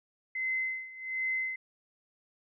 sine tone with tremolo, 2055 Hz, C7, 32 cents flat, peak -28 dBFS, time 0.35-1.56 s, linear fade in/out 5 ms, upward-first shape sine, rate 1.3 Hz, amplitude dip 85%, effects none

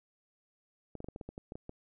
clicks, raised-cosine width 2 ms, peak -29 dBFS, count 11, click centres 0.953 / 1.004 / 1.044 / 1.086 / 1.161 / 1.212 / 1.29 / 1.379 / 1.521 / 1.555 / 1.694 s, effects none

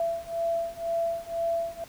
sine beating tone pair, 670 / 672 Hz, E5 / E5, +28 / +33 cents, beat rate 2 Hz, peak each -30 / -29 dBFS, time 0-1.84 s, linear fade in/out 2 ms, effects pink hiss -50 dBFS RMS until 1.88 s

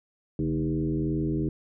sine tone with frequency modulation, 230 Hz, A#3, 23 cents flat, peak -24 dBFS, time 0.39-1.49 s, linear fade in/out 2 ms, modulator 82.5 Hz, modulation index 1.8, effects none

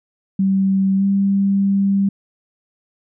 sine tone with pitch glide, 192.9 to 197.18 Hz, G3 to G3, -28 to +10 cents, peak -13 dBFS, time 0.39-2.09 s, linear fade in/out 5 ms, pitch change +38 cents, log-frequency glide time 0.96-1.04 s, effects none

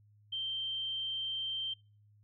sine tone, 3136 Hz, G7, in tune, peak -34 dBFS, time 0.32-1.74 s, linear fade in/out 10 ms, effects noise-tail reverb RT60 0.4 s tail -26 dB re dry + added 104 Hz sine -61 dBFS peak until 2.23 s

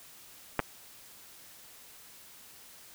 clicks, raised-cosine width 0.5 ms, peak -10 / -23 dBFS, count 2, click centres 0.593 / 0.6 s, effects white hiss -53 dBFS RMS until 2.94 s

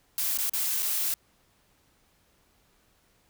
blue noise with dropouts, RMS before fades -28 dBFS, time 0.18-1.14 s, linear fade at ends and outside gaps 1 ms, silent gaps 0.374-0.386 / 0.496-0.535 / 0.823-0.827 s, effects pink hiss -66 dBFS RMS until 3.29 s

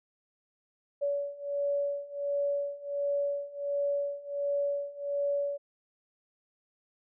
sine beating tone pair, 568 / 569.4 Hz, C#5 / C#5, +42 / +46 cents, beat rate 1.4 Hz, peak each -33 / -31 dBFS, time 1.01-5.58 s, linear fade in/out 20 ms, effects none

